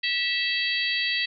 harmonic tone with a mistuned harmonic, 650 Hz, E5, 24 cents flat, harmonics 3 / 4 / 5 / 6 / 7, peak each -28 / -29 / -30 / -31 / -31 dBFS, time 0.03-1.26 s, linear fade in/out 10 ms, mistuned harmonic 4, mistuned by +25 cents, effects none

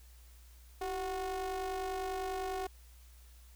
square ring-modulated tone, 180 Hz, F#3, 47 cents flat, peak -33 dBFS, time 0.81-2.67 s, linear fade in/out 5 ms, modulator 565 Hz, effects added 60 Hz sine -54 dBFS peak until 3.55 s + white hiss -64 dBFS RMS until 3.55 s

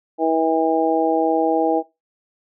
harmonic tone, 161.5 Hz, E3, 35 cents flat, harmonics 2 / 3 / 4 / 5, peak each -20 / -21 / -22 / -21 dBFS, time 0.18-1.83 s, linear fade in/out 50 ms, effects noise-tail reverb RT60 0.2 s tail -18 dB re dry

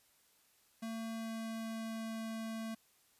square tone with pitch glide, 225 to 223.4 Hz, A3 to A3, +39 to +27 cents, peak -40 dBFS, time 0.82-2.75 s, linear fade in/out 10 ms, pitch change -12 cents, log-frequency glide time 1.14-2.24 s, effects white hiss -70 dBFS RMS until 3.19 s + resampled to 32000 Hz

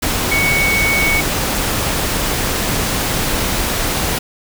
sine tone in noise, 2227 Hz, C#7, 7 cents sharp, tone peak -14 dBFS, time 0.31-1.21 s, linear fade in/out 10 ms, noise pink, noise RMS -18 dBFS, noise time 0.02-4.19 s, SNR +1 dB, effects none

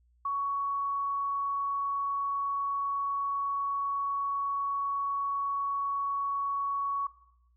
sine tone, 1118 Hz, C#6, 14 cents sharp, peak -28 dBFS, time 0.25-7.07 s, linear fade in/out 5 ms, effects noise-tail reverb RT60 0.8 s tail -17 dB re dry + added 60 Hz sine -63 dBFS peak until 7.56 s

